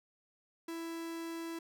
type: tone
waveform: 45% pulse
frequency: 331.3 Hz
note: E4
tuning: 9 cents sharp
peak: -39 dBFS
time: 0.68-1.59 s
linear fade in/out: 5 ms
effects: none